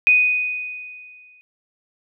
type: tone with exponential decay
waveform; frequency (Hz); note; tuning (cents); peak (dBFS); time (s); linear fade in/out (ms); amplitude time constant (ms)
sine; 2489; D#7; 0; -9; 0.07-1.41; 0; 290
effects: none